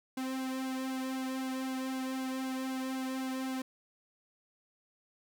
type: tone with flanger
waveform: sawtooth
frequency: 261.6 Hz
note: C4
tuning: in tune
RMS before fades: -36 dBFS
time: 0.17-3.62 s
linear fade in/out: 5 ms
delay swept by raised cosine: 1.6 to 2.47 ms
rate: 3.9 Hz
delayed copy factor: -0.9
effects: none